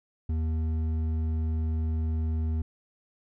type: tone with hard clipping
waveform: sine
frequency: 79.7 Hz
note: D#2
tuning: 42 cents sharp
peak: -27 dBFS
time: 0.29-2.62 s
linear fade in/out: 5 ms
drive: 7 dB
effects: none